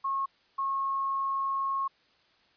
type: tone pair in turn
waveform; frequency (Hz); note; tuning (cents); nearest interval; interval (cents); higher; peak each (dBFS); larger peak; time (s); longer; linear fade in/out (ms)
sine; 1088 / 1088; C#6 / C#6; -33 / -33; unison; 0; neither; -27 / -27; neither; 0.04-0.26 / 0.58-1.88; second; 10
effects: white hiss -65 dBFS RMS until 2.56 s + resampled to 11025 Hz